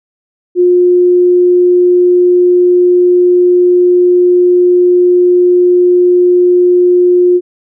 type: tone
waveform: sine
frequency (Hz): 357.1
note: F4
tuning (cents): +39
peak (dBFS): -4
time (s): 0.55-7.41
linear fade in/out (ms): 50
effects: none